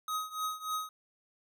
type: tone with tremolo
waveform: square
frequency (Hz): 1261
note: D#6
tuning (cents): +23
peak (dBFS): -31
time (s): 0.08-0.89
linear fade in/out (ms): 2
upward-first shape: triangle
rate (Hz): 3.4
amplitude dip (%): 90
effects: none